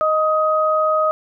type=tone pair together; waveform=sine; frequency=622.3 / 1257.2 Hz; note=D#5 / D#6; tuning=0 / +18 cents; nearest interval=octave; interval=1218 cents; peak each=-17 dBFS; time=0.01-1.11 s; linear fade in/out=0 ms; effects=none